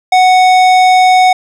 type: tone with tanh clipping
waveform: sine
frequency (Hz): 740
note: F#5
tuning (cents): 0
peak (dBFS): -6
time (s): 0.12-1.33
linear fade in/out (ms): 5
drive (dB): 16
effects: none